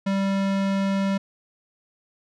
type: tone with low-pass filter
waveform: square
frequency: 195.5 Hz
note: G3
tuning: 4 cents flat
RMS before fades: -23 dBFS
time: 0.06-1.18 s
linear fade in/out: 10 ms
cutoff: 5000 Hz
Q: 0.53
effects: none